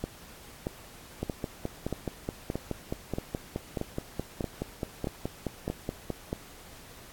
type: two click trains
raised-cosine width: 2 ms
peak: -17 / -17 dBFS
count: 24 / 11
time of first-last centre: 1.23-6.103 / 0.04-6.329 s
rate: 4.72 / 1.59 Hz
effects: pink hiss -50 dBFS RMS until 7.12 s + AAC 64 kbps